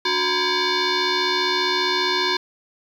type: tone with frequency modulation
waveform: sine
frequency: 1600 Hz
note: G6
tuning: 35 cents sharp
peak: -18 dBFS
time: 0.05-2.37 s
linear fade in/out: 5 ms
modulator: 655 Hz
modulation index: 4.8
effects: 8-bit